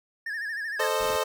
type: tone with vibrato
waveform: triangle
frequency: 1741 Hz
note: A6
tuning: 19 cents flat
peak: -28 dBFS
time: 0.26-0.87 s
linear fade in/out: 5 ms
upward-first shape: sine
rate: 13 Hz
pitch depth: 100 cents each way
type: chord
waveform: 25% pulse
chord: A diminished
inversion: none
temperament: equal with one note detuned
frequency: 440 / 523.3 / 614.4 Hz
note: A4 / C5 / Eb5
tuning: 0 / 0 / -22 cents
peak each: -25 dBFS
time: 0.79-1.24 s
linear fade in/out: 10 ms
type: noise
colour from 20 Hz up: pink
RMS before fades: -40 dBFS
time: 1-1.17 s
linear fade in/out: 5 ms
effects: none